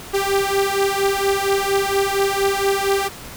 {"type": "beating tone pair", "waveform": "sawtooth", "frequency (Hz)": [392, 396.3], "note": ["G4", "G4"], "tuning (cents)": [0, 19], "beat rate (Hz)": 4.3, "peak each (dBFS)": -16, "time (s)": [0.13, 3.09], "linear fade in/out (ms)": 20, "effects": ["pink hiss -36 dBFS RMS until 3.36 s"]}